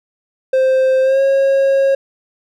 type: tone with pitch glide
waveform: triangle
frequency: 523.3 to 544.3 Hz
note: C5 to C#5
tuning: 0 to -32 cents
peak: -8 dBFS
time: 0.53-1.95 s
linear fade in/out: 5 ms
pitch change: +68 cents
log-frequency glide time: 1.02-1.21 s
effects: none

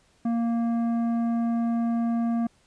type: tone with tanh clipping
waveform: sine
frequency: 232.5 Hz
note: A#3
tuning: 4 cents flat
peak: -24 dBFS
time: 0.25-2.47 s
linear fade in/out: 5 ms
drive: 10 dB
effects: pink hiss -63 dBFS RMS until 2.66 s + resampled to 22050 Hz

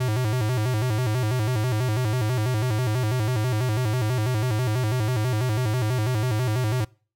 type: tone with vibrato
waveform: square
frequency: 116.9 Hz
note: A#2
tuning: 5 cents sharp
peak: -22 dBFS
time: 0-6.85 s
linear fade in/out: 10 ms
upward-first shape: square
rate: 6.1 Hz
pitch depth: 150 cents each way
effects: noise-tail reverb RT60 0.4 s tail -25 dB re dry

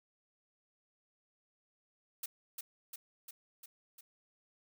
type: noise with echo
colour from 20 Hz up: blue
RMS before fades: -40 dBFS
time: 2.23-2.26 s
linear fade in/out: 5 ms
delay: 350 ms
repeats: 5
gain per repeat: -3 dB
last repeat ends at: 4.01 s
effects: none

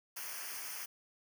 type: noise with comb filter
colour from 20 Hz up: white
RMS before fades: -43 dBFS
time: 0.16-0.86 s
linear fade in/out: 10 ms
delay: 0.26 ms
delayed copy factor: -0.85
effects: none

